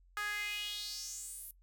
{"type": "tone with high-pass filter sweep", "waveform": "sawtooth", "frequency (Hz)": 415.3, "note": "G#4", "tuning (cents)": 0, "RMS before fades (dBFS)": -41, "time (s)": [0.17, 1.51], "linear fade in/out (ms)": 0, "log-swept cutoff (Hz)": [1400, 12000], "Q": 4.4, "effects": ["noise-tail reverb RT60 0.1 s tail -21 dB re dry", "added 44 Hz sine -61 dBFS peak until 1.62 s"]}